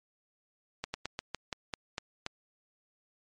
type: slowing click train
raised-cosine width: 0.2 ms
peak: -17 dBFS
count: 9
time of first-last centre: 0.84-2.264 s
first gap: 100 ms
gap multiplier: 1.16
effects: MP3 48 kbps